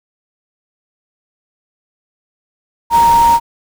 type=tone in noise; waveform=sine; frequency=932.3 Hz; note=A#5; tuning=in tune; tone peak=-6 dBFS; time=2.9-3.4 s; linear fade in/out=50 ms; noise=pink; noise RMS=-23 dBFS; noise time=2.9-3.4 s; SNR=+14 dB; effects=none